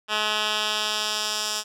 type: tone with band-pass filter sweep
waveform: 10% pulse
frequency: 212.9 Hz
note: G#3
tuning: 43 cents sharp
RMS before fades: -26 dBFS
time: 0.08-1.64 s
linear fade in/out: 50 ms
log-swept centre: 2600 to 6000 Hz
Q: 1.3
effects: none